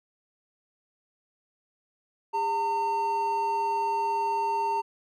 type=tone pair together; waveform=triangle; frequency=405.3 / 909 Hz; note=G#4 / A#5; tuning=-42 / -44 cents; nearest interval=octave + major second; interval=1398 cents; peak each=-32 / -23 dBFS; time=2.33-4.82 s; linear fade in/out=20 ms; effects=none